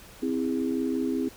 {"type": "chord", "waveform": "sine", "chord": "C augmented", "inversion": "none", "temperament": "just", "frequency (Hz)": [261.6, 327, 408.8], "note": ["C4", "E4", "G#4"], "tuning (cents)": [0, -14, -27], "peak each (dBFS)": [-27, -30, -32], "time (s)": [0.22, 1.29], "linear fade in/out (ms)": 10, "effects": ["pink hiss -49 dBFS RMS until 1.36 s"]}